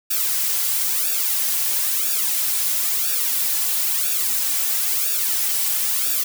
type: noise with flanger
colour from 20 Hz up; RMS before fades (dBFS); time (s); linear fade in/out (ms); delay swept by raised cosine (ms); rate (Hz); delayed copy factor
blue; -21; 0.1-6.24; 10; 0.96 to 3.26; 1; -0.95
effects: none